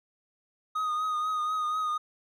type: tone with vibrato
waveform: triangle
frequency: 1244.5 Hz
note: D#6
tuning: in tune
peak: -25 dBFS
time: 0.75-1.98 s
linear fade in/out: 10 ms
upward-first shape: triangle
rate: 4.1 Hz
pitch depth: 39 cents each way
effects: none